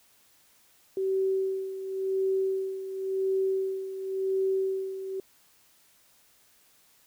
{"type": "tone with tremolo", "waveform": "sine", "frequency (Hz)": 383.1, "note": "G4", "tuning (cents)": -40, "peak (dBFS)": -23, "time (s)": [0.97, 5.2], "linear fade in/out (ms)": 2, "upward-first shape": "sine", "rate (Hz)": 0.93, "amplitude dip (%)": 70, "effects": ["white hiss -62 dBFS RMS until 7.06 s"]}